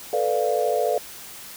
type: chord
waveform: sine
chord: B half-diminished seventh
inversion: third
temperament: equal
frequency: 440 / 493.9 / 587.3 / 698.5 Hz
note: A4 / B4 / D5 / F5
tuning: 0 / 0 / 0 / 0 cents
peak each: -25 dBFS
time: 0.13-0.98 s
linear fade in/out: 2 ms
effects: white hiss -40 dBFS RMS until 1.56 s